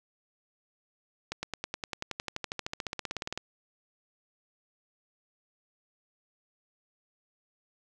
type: accelerating click train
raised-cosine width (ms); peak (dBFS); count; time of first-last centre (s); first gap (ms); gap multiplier
0.2; -16; 28; 1.32-3.376; 110; 0.97
effects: none